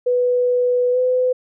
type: tone with pitch glide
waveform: sine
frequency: 493.9 to 505.4 Hz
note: B4 to B4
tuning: 0 to +40 cents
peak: -14 dBFS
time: 0.06-1.33 s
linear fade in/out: 10 ms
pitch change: +40 cents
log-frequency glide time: 0.92-0.98 s
effects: none

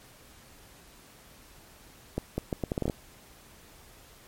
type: accelerating click train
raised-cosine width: 2 ms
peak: -15 dBFS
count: 10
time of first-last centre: 2.18-2.898 s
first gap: 200 ms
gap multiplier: 0.74
effects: pink hiss -54 dBFS RMS until 4.27 s + MP3 64 kbps

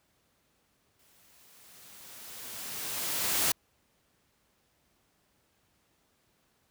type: noise with exponential growth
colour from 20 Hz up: white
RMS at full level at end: -26 dBFS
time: 0.99-3.52 s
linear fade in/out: 5 ms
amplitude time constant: 550 ms
effects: pink hiss -71 dBFS RMS until 6.7 s + high-pass 60 Hz 12 dB/octave

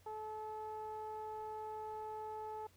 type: tone with low-pass filter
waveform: sawtooth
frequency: 432 Hz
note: A4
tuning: 32 cents flat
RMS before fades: -45 dBFS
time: 0.06-2.67 s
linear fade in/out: 5 ms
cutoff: 910 Hz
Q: 3.6
effects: added 91 Hz sine -67 dBFS peak until 2.76 s + pink hiss -69 dBFS RMS until 2.76 s

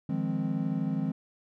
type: chord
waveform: triangle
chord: F minor seventh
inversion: third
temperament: equal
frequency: 155.56 / 174.61 / 207.7 / 261.6 Hz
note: Eb3 / F3 / Ab3 / C4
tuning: 0 / 0 / 0 / 0 cents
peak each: -31 dBFS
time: 0.09-1.12 s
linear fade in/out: 5 ms
effects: none

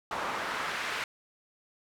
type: noise with band-pass filter sweep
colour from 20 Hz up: pink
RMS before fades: -34 dBFS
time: 0.11-1.04 s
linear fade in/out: 2 ms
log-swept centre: 1000 to 2000 Hz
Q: 1.2
effects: none

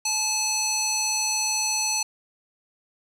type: tone with band-pass filter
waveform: square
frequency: 863 Hz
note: A5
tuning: 34 cents flat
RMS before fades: -25 dBFS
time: 0.05-2.03 s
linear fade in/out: 5 ms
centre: 6300 Hz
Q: 1.9
effects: none

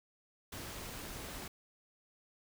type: noise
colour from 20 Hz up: pink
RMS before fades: -45 dBFS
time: 0.52-1.48 s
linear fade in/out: 5 ms
effects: none

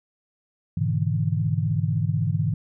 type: chord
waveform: sine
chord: E dominant seventh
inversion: first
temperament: equal with one note detuned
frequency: 103.83 / 123.47 / 146.83 / 162.64 Hz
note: G#2 / B2 / D3 / E3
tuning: 0 / 0 / 0 / -23 cents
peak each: -25 / -28 / -26 / -26 dBFS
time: 0.77-2.54 s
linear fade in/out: 5 ms
effects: none

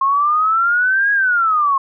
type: exponential two-way sweep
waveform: sine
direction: up then down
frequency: 1072 to 1661.2 to 1072 Hz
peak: -12 dBFS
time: 0.01-1.78 s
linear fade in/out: 5 ms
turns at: 1.12 s
effects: none

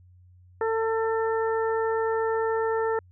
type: harmonic tone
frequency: 447.7 Hz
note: A4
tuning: 30 cents sharp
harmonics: 1 / 2 / 3 / 4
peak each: -24 / -30 / -34 / -36 dBFS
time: 0.61-2.99 s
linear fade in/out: 2 ms
effects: added 90 Hz sine -51 dBFS peak until 3.11 s

